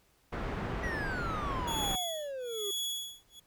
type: low-pass noise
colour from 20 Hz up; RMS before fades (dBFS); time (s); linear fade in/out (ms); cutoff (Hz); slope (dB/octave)
pink; -36; 0.32-1.96; 10; 1700; 12
type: exponential sweep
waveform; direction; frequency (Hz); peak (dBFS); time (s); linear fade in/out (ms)
triangle; down; 1964 to 392; -34; 0.83-2.71; 5
type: tone with tremolo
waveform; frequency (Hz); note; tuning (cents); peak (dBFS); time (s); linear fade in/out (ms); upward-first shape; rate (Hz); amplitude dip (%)
sawtooth; 3371; G#7; +25; -29; 1.67-3.4; 10; sine; 1.1; 100
effects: pink hiss -68 dBFS RMS until 3.46 s